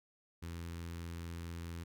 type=tone with notch filter; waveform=sawtooth; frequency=84.5 Hz; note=E2; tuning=43 cents sharp; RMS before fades=-44 dBFS; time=0.42-1.84 s; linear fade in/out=10 ms; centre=660 Hz; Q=1.1; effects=none

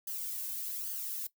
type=noise with flanger; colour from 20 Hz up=violet; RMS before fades=-38 dBFS; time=0.07-1.27 s; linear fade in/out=5 ms; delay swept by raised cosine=0.63 to 1.93 ms; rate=1.2 Hz; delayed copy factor=+0.75; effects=noise-tail reverb RT60 0.1 s tail -17 dB re dry

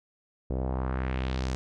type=tone with low-pass filter sweep; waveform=sawtooth; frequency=64.5 Hz; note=C2; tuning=24 cents flat; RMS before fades=-30 dBFS; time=0.5-1.55 s; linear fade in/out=0 ms; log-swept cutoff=480 to 7000 Hz; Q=1.7; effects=none

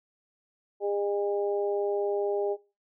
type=harmonic tone; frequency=202.7 Hz; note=G#3; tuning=42 cents flat; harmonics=2 / 3 / 4; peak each=-27 / -33 / -36 dBFS; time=0.8-2.57 s; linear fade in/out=50 ms; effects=noise-tail reverb RT60 0.3 s tail -21 dB re dry

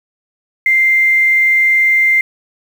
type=tone with quantisation; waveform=sine; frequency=2093 Hz; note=C7; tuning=in tune; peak=-8 dBFS; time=0.66-2.21 s; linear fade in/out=2 ms; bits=6; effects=none

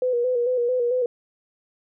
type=tone with vibrato; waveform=sine; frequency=491.7 Hz; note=B4; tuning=8 cents flat; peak=-19 dBFS; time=0.02-1.06 s; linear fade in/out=2 ms; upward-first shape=square; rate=4.5 Hz; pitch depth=47 cents each way; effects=none

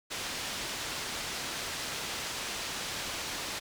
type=low-pass noise; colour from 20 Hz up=white; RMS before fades=-37 dBFS; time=0.1-3.6 s; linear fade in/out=20 ms; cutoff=5500 Hz; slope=12 dB/octave; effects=none

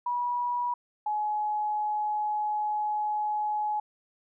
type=tone pair in turn; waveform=sine; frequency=971 / 844.5 Hz; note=B5 / G#5; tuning=-30 / +29 cents; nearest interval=major second; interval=241 cents; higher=first; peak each=-26 dBFS; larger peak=neither; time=0.06-0.74 / 1.06-3.8 s; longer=second; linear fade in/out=5 ms; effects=none

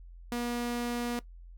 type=tone; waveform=sawtooth; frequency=240 Hz; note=B3; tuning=49 cents flat; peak=-27 dBFS; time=0.32-1.19 s; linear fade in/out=0 ms; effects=noise-tail reverb RT60 0.1 s tail -18 dB re dry + added 43 Hz sine -46 dBFS peak until 1.57 s

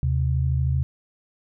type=tone pair together; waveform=sine; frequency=77.78 / 130.81 Hz; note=D#2 / C3; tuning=0 / 0 cents; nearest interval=major sixth; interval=900 cents; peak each=-22 dBFS; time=0.03-0.83 s; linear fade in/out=0 ms; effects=none

